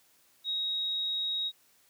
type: tone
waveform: sine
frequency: 3786 Hz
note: A#7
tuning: 26 cents sharp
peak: -29 dBFS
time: 0.44-1.52 s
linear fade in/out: 50 ms
effects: white hiss -65 dBFS RMS until 1.89 s + high-pass 80 Hz 12 dB/octave